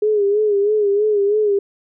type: tone with vibrato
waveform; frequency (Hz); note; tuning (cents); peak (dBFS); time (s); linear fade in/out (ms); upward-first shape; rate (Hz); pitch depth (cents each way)
sine; 413.8; G#4; -6; -13; 0.02-1.59; 5; sine; 3.1; 68
effects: none